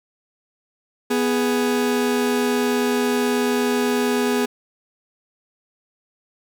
40% pulse tone pair together, 246.9 / 415.2 Hz, B3 / G#4, 0 / 0 cents, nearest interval major sixth, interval 900 cents, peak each -20 dBFS, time 1.1-4.46 s, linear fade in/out 10 ms, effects none

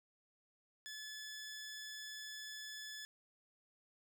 15% pulse tone, 1723 Hz, A6, 37 cents flat, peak -40 dBFS, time 0.86-3.05 s, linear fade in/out 0 ms, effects none

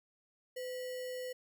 sine tone with sample-and-hold, 506 Hz, B4, 42 cents sharp, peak -38 dBFS, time 0.56-1.33 s, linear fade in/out 10 ms, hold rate 2450 Hz, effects none

